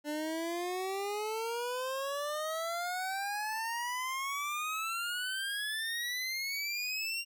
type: exponential sweep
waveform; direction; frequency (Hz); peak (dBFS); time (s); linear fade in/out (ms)
25% pulse; up; 293.7 to 2794; -30; 0.04-7.25; 50
effects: none